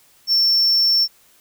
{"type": "tone", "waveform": "triangle", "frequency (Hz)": 5420, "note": "E8", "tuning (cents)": 47, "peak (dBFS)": -12, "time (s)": [0.27, 1.08], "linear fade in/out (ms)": 50, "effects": ["white hiss -54 dBFS RMS until 1.4 s"]}